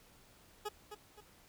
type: tone with echo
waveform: 20% pulse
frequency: 418.8 Hz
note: G#4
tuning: 15 cents sharp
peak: -32 dBFS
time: 0.65-0.69 s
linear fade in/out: 10 ms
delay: 260 ms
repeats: 2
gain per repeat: -8 dB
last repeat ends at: 1.21 s
effects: pink hiss -63 dBFS RMS until 1.48 s